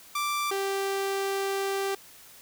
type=tone pair in turn; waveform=sawtooth; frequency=1174.7 / 392 Hz; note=D6 / G4; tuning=0 / 0 cents; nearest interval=octave + perfect fifth; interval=1900 cents; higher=first; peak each=-23 dBFS; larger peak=neither; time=0.15-0.51 / 0.51-1.95 s; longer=second; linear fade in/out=5 ms; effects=white hiss -51 dBFS RMS until 2.41 s